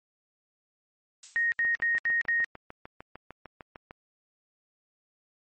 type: noise with exponential decay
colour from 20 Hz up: violet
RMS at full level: -35 dBFS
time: 1.23-1.59 s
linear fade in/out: 2 ms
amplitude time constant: 77 ms
type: tone bursts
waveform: sine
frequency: 1864.7 Hz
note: A#6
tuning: in tune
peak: -23 dBFS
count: 5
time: 1.36-2.444 s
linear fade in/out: 0 ms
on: 160 ms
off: 71 ms
type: click train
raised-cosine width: 0.5 ms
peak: -27 dBFS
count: 16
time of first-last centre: 1.65-3.909 s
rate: 6.64 Hz
effects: MP3 32 kbps